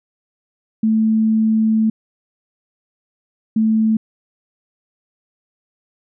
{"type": "tone bursts at uneven times", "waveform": "sine", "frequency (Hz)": 220, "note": "A3", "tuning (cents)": 0, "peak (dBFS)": -12, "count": 2, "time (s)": [[0.83, 1.9], [3.56, 3.97]], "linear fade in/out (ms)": 5, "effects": []}